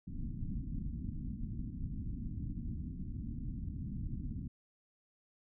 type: low-pass noise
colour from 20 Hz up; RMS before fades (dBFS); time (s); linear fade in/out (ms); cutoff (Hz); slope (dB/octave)
pink; -40; 0.07-4.48; 5; 270; 48
effects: none